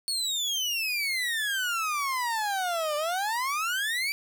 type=exponential two-way sweep; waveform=30% pulse; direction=down then up; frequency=4437 to 585 to 2352 Hz; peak=-24 dBFS; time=0.08-4.12 s; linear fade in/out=0 ms; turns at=2.96 s; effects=none